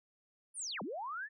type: linear two-way sweep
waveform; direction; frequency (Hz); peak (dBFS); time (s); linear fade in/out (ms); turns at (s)
sine; down then up; 10110 to 164.81 to 1817; -38; 0.54-1.29; 50; 0.82
effects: none